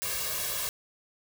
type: noise with comb filter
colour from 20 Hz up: white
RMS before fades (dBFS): -32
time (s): 0.02-0.69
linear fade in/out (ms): 0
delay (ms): 1.8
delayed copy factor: +1
effects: none